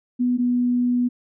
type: tone pair in turn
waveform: sine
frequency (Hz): 246.9 / 245.3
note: B3 / B3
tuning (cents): 0 / -12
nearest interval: unison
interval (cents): 12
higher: first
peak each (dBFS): -17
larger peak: neither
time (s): 0.19-0.38 / 0.38-1.09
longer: second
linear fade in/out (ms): 20
effects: none